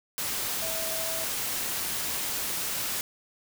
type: tone in noise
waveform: sine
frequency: 650 Hz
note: E5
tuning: 24 cents flat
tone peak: -37 dBFS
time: 0.62-1.24 s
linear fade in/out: 0 ms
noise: white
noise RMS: -31 dBFS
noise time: 0.18-3.01 s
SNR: -9 dB
effects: none